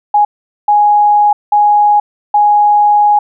sine tone bursts at uneven times, 830.6 Hz, G#5, in tune, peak -5 dBFS, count 4, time 0.14-0.25 / 0.68-1.33 / 1.52-2 / 2.34-3.19 s, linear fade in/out 5 ms, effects none

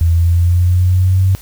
sine linear sweep, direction up, 82.6 to 95.5 Hz, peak -8 dBFS, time 0.01-1.35 s, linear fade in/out 0 ms, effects added 50 Hz sine -38 dBFS peak until 1.41 s + white hiss -40 dBFS RMS until 1.41 s

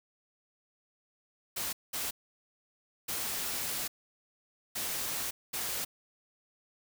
white noise bursts at uneven times, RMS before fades -35 dBFS, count 5, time 1.56-1.73 / 1.93-2.11 / 3.08-3.88 / 4.75-5.31 / 5.53-5.85 s, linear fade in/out 10 ms, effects none

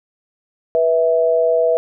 sine tone pair together, 489 / 653.6 Hz, B4 / E5, -17 / -15 cents, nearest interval perfect fourth, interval 502 cents, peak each -15 dBFS, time 0.75-1.77 s, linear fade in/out 0 ms, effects none

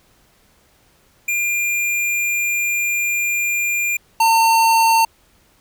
square tone pair in turn, 2400 / 905.5 Hz, D7 / A5, +37 / +49 cents, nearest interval octave + perfect fourth, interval 1688 cents, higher first, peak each -18 / -12 dBFS, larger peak second, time 1.28-3.97 / 4.2-5.05 s, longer first, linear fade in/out 5 ms, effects pink hiss -56 dBFS RMS until 5.6 s

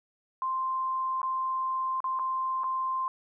sine tone with dropouts, 1046 Hz, C6, 1 cent flat, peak -27 dBFS, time 0.42-3.08 s, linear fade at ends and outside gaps 1 ms, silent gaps 1.217-1.23 / 2.004-2.042 / 2.19-2.195 / 2.635-2.641 s, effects none

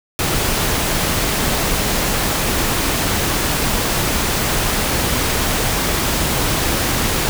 pink noise, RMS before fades -18 dBFS, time 0.19-7.29 s, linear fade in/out 0 ms, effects none

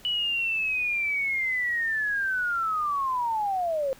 sine linear sweep, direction down, 2961 to 520 Hz, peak -24 dBFS, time 0.05-3.93 s, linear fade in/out 0 ms, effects pink hiss -52 dBFS RMS until 3.99 s

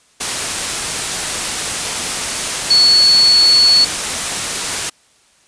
sine tone in noise, 4412 Hz, C#8, 9 cents flat, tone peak -7 dBFS, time 2.7-3.85 s, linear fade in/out 10 ms, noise white, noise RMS -19 dBFS, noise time 0.2-4.9 s, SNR +9 dB, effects white hiss -53 dBFS RMS until 5.47 s + resampled to 22050 Hz

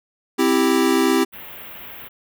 square chord, C major, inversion none, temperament equal, 261.6 / 329.6 / 392 Hz, C4 / E4 / G4, 0 / 0 / 0 cents, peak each -20 dBFS, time 0.38-1.25 s, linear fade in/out 20 ms
white band-stop noise, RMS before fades -37 dBFS, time 1.32-2.09 s, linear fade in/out 20 ms, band 3300 to 13000 Hz, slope 48 dB/octave
effects none

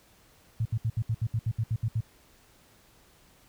sine tone bursts, 112 Hz, A2, 31 cents sharp, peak -24 dBFS, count 12, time 0.6-2.007 s, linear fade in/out 5 ms, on 54 ms, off 69 ms, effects pink hiss -60 dBFS RMS until 3.48 s

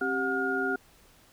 sine tone cluster, 267 / 391.6 / 729 / 1424 Hz, C4 / G4 / F#5 / F6, +35 / -2 / -26 / +33 cents, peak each -33 / -31 / -35 / -29 dBFS, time 0.01-0.76 s, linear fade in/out 5 ms, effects pink hiss -59 dBFS RMS until 1.32 s

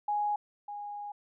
sine tone pair in turn, 830.6 / 823 Hz, G#5 / G#5, 0 / -16 cents, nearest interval unison, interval 16 cents, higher first, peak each -27 / -37 dBFS, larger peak first, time 0.08-0.36 / 0.68-1.12 s, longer second, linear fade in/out 5 ms, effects none

